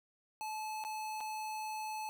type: tone with dropouts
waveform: square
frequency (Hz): 864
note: A5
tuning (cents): -32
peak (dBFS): -39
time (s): 0.41-2.09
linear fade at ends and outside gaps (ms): 0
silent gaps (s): 0.839-0.849 / 1.205-1.209
effects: none